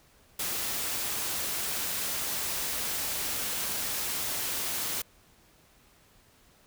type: noise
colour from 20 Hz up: white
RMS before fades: -32 dBFS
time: 0.39-5.02 s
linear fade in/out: 5 ms
effects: pink hiss -61 dBFS RMS until 6.66 s